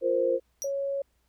sine chord, F suspended fourth, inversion none, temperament equal, 349.2 / 466.2 / 523.3 Hz, F4 / Bb4 / C5, 0 / 0 / 0 cents, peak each -30 / -28 / -24 dBFS, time 0.01-0.4 s, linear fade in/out 50 ms
45% pulse tone with exponential decay, 5800 Hz, F#8, 35 cents flat, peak -28 dBFS, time 0.62-0.72 s, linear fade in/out 0 ms, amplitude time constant 20 ms
sine tone, 554.4 Hz, C#5, in tune, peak -27 dBFS, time 0.64-1.02 s, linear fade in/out 5 ms
effects added 60 Hz sine -70 dBFS peak until 1.28 s + pink hiss -73 dBFS RMS until 1.28 s

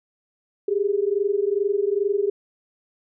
sine tone pair together, 392.9 / 415.3 Hz, G4 / G#4, +4 / 0 cents, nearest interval minor second, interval 96 cents, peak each -22 dBFS, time 0.68-2.3 s, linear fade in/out 5 ms, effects none

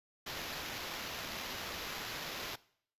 white noise with sample-and-hold, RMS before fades -42 dBFS, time 0.26-2.56 s, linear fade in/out 10 ms, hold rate 8820 Hz, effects noise-tail reverb RT60 0.6 s tail -20 dB re dry + resampled to 32000 Hz

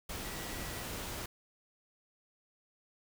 sine tone in noise, 1942 Hz, B6, 30 cents flat, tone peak -51 dBFS, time 0.24-0.83 s, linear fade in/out 5 ms, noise pink, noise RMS -41 dBFS, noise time 0.09-1.26 s, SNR -13 dB, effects none

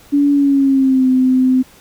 sine tone with pitch glide, 285.7 to 257.5 Hz, D4 to C4, -48 to -28 cents, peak -9 dBFS, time 0.12-1.63 s, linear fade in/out 20 ms, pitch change -180 cents, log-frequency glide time 0.32-1.08 s, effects pink hiss -45 dBFS RMS until 1.8 s

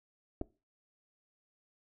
clicks, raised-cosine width 2 ms, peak -24 dBFS, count 2, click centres 0.413 / 0.416 s, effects noise-tail reverb RT60 0.3 s tail -20 dB re dry

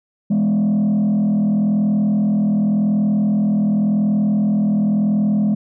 sine tone with frequency modulation, 207.7 Hz, G#3, in tune, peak -11 dBFS, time 0.3-5.55 s, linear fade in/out 10 ms, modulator 40.9 Hz, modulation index 0.65, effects tanh soft clip ceiling -13 dBFS

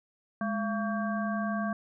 harmonic tone with a mistuned harmonic, 226.6 Hz, A#3, 49 cents flat, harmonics 1 / 3 / 5 / 7, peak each -30 / -35 / -37 / -38 dBFS, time 0.41-1.73 s, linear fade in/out 2 ms, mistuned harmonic 1, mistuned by -140 cents, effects none

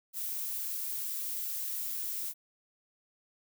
violet noise with high-pass filter sweep, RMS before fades -36 dBFS, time 0.13-2.34 s, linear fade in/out 50 ms, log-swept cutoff 730 to 1200 Hz, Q 1.1, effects none

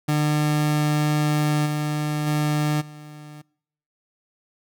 30% pulse tone with level steps, 150.1 Hz, D3, 38 cents sharp, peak -16 / -20 / -17 / -36 dBFS, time 0.08-3.42 s, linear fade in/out 10 ms, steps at 1.65 / 2.26 / 2.8 s, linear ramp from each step 20 ms, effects noise-tail reverb RT60 0.7 s tail -25 dB re dry

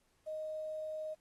sine tone with quantisation, 622.3 Hz, D#5, in tune, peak -38 dBFS, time 0.26-1.15 s, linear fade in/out 20 ms, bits 11, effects pink hiss -75 dBFS RMS until 1.2 s + AAC 32 kbps

